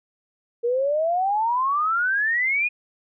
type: exponential sweep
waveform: sine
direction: up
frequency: 463.7 to 2497 Hz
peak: -19 dBFS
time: 0.63-2.69 s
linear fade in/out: 20 ms
effects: none